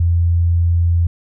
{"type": "tone", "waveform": "sine", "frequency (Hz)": 85.3, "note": "F2", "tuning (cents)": -40, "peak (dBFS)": -11, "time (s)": [0, 1.07], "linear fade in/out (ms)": 5, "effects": []}